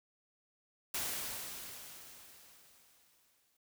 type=noise with exponential decay; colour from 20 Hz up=white; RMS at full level=-36 dBFS; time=0.94-3.57 s; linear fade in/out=5 ms; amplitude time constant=570 ms; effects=none